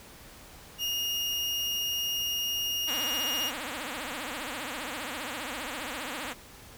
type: tone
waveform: 35% pulse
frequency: 2847 Hz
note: F7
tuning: 33 cents sharp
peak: -27 dBFS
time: 0.78-3.52 s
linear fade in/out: 50 ms
type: tone with vibrato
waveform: 5% pulse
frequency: 275.1 Hz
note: C#4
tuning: 13 cents flat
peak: -23 dBFS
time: 2.87-6.34 s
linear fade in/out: 20 ms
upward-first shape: triangle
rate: 15 Hz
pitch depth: 300 cents each way
effects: pink hiss -50 dBFS RMS until 6.77 s